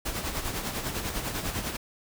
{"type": "noise with tremolo", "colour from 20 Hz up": "pink", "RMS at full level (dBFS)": -30, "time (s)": [0.05, 1.77], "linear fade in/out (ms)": 10, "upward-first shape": "sine", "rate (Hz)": 10, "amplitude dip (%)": 55, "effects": []}